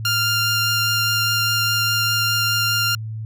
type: tone with vibrato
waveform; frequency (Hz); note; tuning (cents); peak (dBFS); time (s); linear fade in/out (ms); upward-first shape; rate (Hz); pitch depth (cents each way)
15% pulse; 1396.9; F6; 0; -11; 0.05-2.95; 2; triangle; 4.9; 8
effects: added 110 Hz sine -26 dBFS peak until 3.25 s